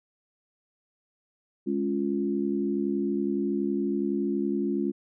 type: chord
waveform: sine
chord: Db major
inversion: second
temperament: equal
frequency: 207.7 / 277.2 / 349.2 Hz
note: Ab3 / Db4 / F4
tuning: 0 / 0 / 0 cents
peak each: -29 dBFS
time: 1.66-4.92 s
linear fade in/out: 20 ms
effects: none